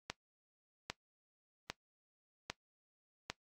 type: click train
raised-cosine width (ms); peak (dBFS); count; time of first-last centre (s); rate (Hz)
0.2; -20; 5; 0.1-3.3; 1.25
effects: noise-tail reverb RT60 0.1 s tail -18 dB re dry + AAC 64 kbps